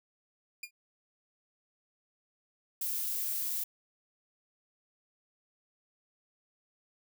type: tone with exponential decay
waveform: sawtooth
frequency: 2417 Hz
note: D7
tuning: 49 cents sharp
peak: -32 dBFS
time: 0.63-0.71 s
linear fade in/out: 5 ms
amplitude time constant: 17 ms
type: noise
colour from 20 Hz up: violet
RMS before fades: -34 dBFS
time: 2.81-3.64 s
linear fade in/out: 5 ms
effects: none